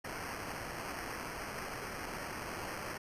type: noise with sample-and-hold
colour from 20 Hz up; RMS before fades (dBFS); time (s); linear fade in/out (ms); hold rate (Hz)
blue; -42; 0.04-2.98; 10; 3675
effects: resampled to 32000 Hz